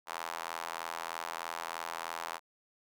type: tone with high-pass filter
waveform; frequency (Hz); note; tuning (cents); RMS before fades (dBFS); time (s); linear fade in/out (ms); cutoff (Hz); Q
square; 41.59; E1; +16; -40; 0.06-2.4; 50; 940; 2
effects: none